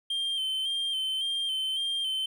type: tone with vibrato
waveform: triangle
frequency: 3136 Hz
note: G7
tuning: in tune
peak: -26 dBFS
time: 0.1-2.26 s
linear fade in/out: 5 ms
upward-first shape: square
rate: 1.8 Hz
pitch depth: 31 cents each way
effects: none